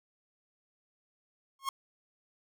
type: tone with exponential growth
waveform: 45% pulse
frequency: 1083 Hz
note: C#6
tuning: 41 cents flat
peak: -27 dBFS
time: 1.59-1.69 s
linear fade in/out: 2 ms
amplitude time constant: 20 ms
effects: none